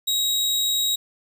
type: tone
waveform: sawtooth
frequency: 3812 Hz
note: A#7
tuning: 38 cents sharp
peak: -17 dBFS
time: 0.07-0.96 s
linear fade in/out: 10 ms
effects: 9-bit